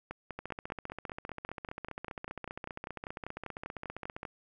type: two click trains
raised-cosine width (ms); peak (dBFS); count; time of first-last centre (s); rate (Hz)
0.5; -24 / -24; 59 / 22; 0.39-4.231 / 0.11-4.252; 15.1 / 5.07
effects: none